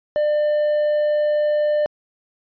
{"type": "tone", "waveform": "triangle", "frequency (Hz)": 598, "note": "D5", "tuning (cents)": 31, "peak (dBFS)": -14, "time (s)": [0.16, 1.86], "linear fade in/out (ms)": 0, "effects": ["resampled to 11025 Hz"]}